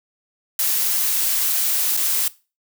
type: noise with dropouts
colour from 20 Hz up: blue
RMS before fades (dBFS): -20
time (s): 0.59-2.28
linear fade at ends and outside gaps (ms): 2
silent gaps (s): 1.968-1.973
effects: noise-tail reverb RT60 0.3 s tail -19 dB re dry